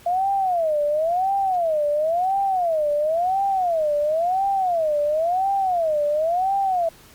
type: tone with vibrato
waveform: sine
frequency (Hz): 681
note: F5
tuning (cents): -44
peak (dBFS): -18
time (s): 0.06-6.89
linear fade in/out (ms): 5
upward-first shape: sine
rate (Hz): 0.96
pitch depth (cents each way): 260
effects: pink hiss -49 dBFS RMS until 7.14 s + Opus 48 kbps